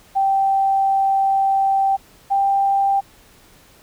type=tone pair in turn; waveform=sine; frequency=780 / 789.1 Hz; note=G5 / G5; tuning=-9 / +11 cents; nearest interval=unison; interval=20 cents; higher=second; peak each=-14 dBFS; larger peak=neither; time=0.15-1.97 / 2.3-3.01 s; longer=first; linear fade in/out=20 ms; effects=pink hiss -50 dBFS RMS until 3.82 s